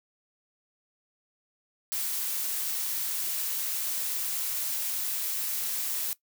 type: noise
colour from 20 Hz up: blue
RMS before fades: -31 dBFS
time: 1.92-6.13 s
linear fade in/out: 0 ms
effects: noise-tail reverb RT60 0.1 s tail -18 dB re dry